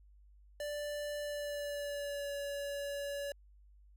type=tone with pitch glide; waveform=square; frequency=587.3 to 568 Hz; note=D5 to C#5; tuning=0 to +42 cents; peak=-38 dBFS; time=0.6-3.32 s; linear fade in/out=2 ms; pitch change=-58 cents; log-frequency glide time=1.21-2.34 s; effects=added 50 Hz sine -58 dBFS peak until 3.96 s